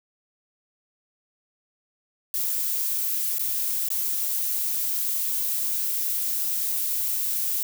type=noise with dropouts; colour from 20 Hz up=violet; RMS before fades=-26 dBFS; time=2.34-7.63 s; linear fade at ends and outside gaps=1 ms; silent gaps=3.384-3.394 / 3.887-3.903 s; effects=none